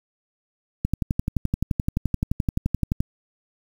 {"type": "click train", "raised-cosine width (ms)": 5, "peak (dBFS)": -9, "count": 26, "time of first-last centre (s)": [0.85, 3.005], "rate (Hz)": 11.6, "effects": ["7-bit"]}